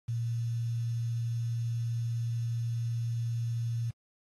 sine tone with quantisation, 116.54 Hz, A#2, in tune, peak -29 dBFS, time 0.08-3.91 s, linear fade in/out 10 ms, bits 9, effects AAC 32 kbps

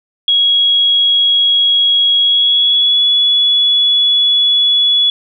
sine tone with pitch glide, 3315 to 3400 Hz, G#7 to G#7, -4 to +40 cents, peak -8 dBFS, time 0.28-5.1 s, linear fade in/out 2 ms, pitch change +44 cents, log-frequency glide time 2.2-3.02 s, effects none

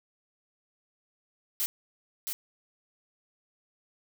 blue noise with echo, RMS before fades -29 dBFS, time 1.6-1.66 s, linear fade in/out 0 ms, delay 670 ms, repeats 1, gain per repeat -5 dB, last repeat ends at 2.33 s, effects none

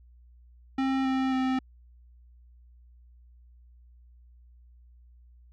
square tone with pitch steps, 266.5 / 263.4 / 260.4 Hz, C4 / C4 / C4, +32 / +12 / -8 cents, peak -25 dBFS, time 0.78-1.59 s, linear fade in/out 5 ms, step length 270 ms, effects added 60 Hz sine -52 dBFS peak until 5.52 s + low-pass 3000 Hz 12 dB/octave

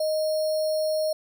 sine tone with sample-and-hold, 622.3 Hz, D#5, in tune, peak -22 dBFS, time 0-1.13 s, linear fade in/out 5 ms, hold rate 4900 Hz, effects none

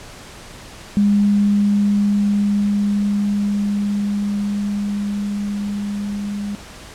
sine tone with level ramp, 203.9 Hz, G#3, 32 cents flat, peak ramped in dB -11 to -22 dBFS, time 0.97-6.55 s, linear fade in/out 0 ms, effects pink hiss -38 dBFS RMS until 6.94 s + low-pass 9000 Hz 12 dB/octave

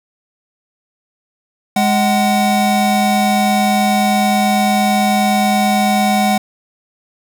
square tone pair together, 207.2 / 750 Hz, G#3 / F#5, -4 / +23 cents, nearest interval octave + minor seventh, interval 2227 cents, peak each -15 dBFS, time 1.76-6.38 s, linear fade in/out 5 ms, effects none

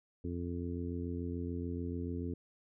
harmonic tone, 86.9 Hz, F2, 8 cents flat, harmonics 1 / 2 / 3 / 4 / 5, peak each -39 / -44 / -40 / -45 / -46 dBFS, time 0.24-2.34 s, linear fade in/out 5 ms, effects none

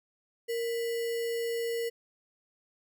sine tone with sample-and-hold, 464.6 Hz, A#4, 6 cents flat, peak -29 dBFS, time 0.48-1.9 s, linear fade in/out 20 ms, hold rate 2450 Hz, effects none

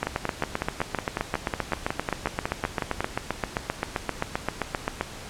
two click trains, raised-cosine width 0.5 ms, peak -10 / -9 dBFS, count 17 / 39, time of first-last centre 0.07-3.006 / 0.03-5.01 s, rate 5.45 / 7.63 Hz, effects pink hiss -40 dBFS RMS until 5.29 s + low-pass 9000 Hz 12 dB/octave

